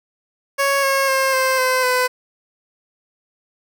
15% pulse tone with pitch steps, 554.4 / 543.9 / 533.7 / 523.6 / 513.7 / 504 Hz, C#5 / C#5 / C5 / C5 / C5 / B4, 0 / -33 / +34 / +1 / -32 / +35 cents, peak -9 dBFS, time 0.58-2.08 s, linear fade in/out 20 ms, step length 250 ms, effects none

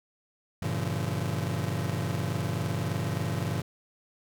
40% pulse chord, G diminished seventh, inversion none, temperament just, 98 / 117.6 / 141.12 / 169.34 Hz, G2 / Bb2 / Db3 / Fb3, 0 / +16 / +31 / +47 cents, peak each -33 dBFS, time 0.62-3.62 s, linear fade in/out 5 ms, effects none

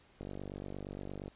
click train, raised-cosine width 2 ms, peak -29 dBFS, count 53, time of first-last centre 0.21-1.28 s, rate 48.6 Hz, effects pink hiss -64 dBFS RMS until 1.35 s + resampled to 8000 Hz

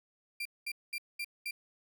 35% pulse tone bursts, 2374 Hz, D7, 18 cents sharp, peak -33 dBFS, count 5, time 0.4-1.51 s, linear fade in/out 5 ms, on 54 ms, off 210 ms, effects none

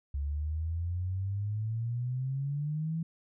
sine exponential sweep, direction up, 69.3 to 166 Hz, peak -30 dBFS, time 0.14-3.03 s, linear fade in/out 5 ms, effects none

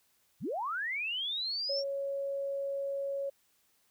sine linear sweep, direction up, 82 to 5588 Hz, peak -32 dBFS, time 0.4-1.84 s, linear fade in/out 50 ms
sine tone, 554.4 Hz, C#5, in tune, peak -32 dBFS, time 1.69-3.3 s, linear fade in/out 10 ms
effects white hiss -71 dBFS RMS until 3.9 s

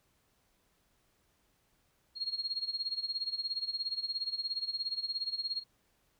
sine tone with tremolo, 4270 Hz, C8, 34 cents sharp, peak -30 dBFS, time 2.15-5.64 s, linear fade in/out 50 ms, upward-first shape sine, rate 17 Hz, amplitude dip 85%, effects pink hiss -73 dBFS RMS until 6.19 s

